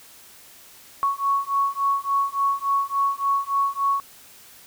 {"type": "beating tone pair", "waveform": "sine", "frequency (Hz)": [1108.7, 1112.2], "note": ["C#6", "C#6"], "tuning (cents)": [0, 5], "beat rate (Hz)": 3.5, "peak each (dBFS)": -23, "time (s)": [1.03, 4], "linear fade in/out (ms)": 0, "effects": ["white hiss -48 dBFS RMS until 4.66 s"]}